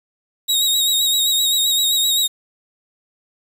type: tone with vibrato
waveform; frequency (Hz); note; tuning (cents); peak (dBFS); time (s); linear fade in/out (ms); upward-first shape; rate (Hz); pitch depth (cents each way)
sawtooth; 3787; A#7; +27; -12; 0.48-2.28; 20; triangle; 7.7; 53
effects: 7-bit